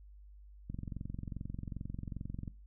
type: click train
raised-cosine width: 5 ms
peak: -28 dBFS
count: 41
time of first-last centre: 0.7-2.478 s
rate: 22.5 Hz
effects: noise-tail reverb RT60 0.3 s tail -20 dB re dry + added 50 Hz sine -52 dBFS peak until 2.66 s